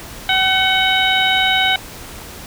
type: harmonic tone with a mistuned harmonic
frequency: 758 Hz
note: F#5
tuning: 42 cents sharp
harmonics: 1 / 2 / 3 / 4 / 5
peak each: -19 / -19 / -19 / -19 / -19 dBFS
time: 0.29-1.76 s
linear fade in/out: 2 ms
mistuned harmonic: 3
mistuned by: -44 cents
effects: pink hiss -34 dBFS RMS until 2.46 s